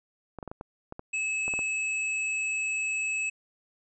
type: clicks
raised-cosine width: 1 ms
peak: -24 dBFS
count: 10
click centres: 0.387 / 0.428 / 0.477 / 0.515 / 0.611 / 0.924 / 0.994 / 1.48 / 1.538 / 1.591 s
type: tone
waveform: square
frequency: 2592 Hz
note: E7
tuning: 30 cents flat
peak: -28 dBFS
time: 1.13-3.3 s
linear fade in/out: 10 ms
effects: resampled to 22050 Hz